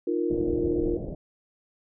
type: chord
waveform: sine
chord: Eb suspended second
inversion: none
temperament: equal with one note detuned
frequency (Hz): 307.9 / 349.2 / 466.2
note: Eb4 / F4 / Bb4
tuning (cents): -18 / 0 / 0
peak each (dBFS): -29 / -26 / -30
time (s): 0.07-0.97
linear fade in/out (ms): 5
type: low-pass noise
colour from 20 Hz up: pink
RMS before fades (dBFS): -33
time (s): 0.3-1.15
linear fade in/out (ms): 5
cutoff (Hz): 620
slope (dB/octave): 48
effects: none